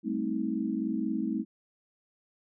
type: chord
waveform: sine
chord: A half-diminished seventh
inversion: third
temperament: equal with one note detuned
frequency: 196 / 220 / 261.6 / 318.6 Hz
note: G3 / A3 / C4 / Eb4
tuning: 0 / 0 / 0 / +41 cents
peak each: -36 / -32 / -34 / -33 dBFS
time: 0.03-1.45 s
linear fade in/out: 50 ms
effects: none